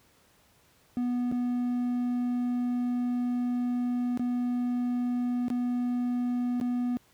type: tone with dropouts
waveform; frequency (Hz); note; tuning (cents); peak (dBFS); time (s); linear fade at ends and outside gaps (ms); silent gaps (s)
triangle; 245.1; B3; -13; -24; 0.97-6.97; 0; 1.315-1.323 / 4.174-4.195 / 5.482-5.502 / 6.6-6.612
effects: pink hiss -63 dBFS RMS until 7.13 s + high-pass 60 Hz 12 dB/octave